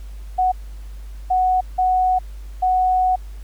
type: tone bursts at uneven times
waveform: sine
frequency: 740 Hz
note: F#5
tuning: in tune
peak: -14 dBFS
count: 4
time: 0.38-0.52 / 1.3-1.61 / 1.78-2.19 / 2.62-3.16 s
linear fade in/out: 10 ms
effects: added 50 Hz sine -31 dBFS peak until 3.43 s + pink hiss -52 dBFS RMS until 3.43 s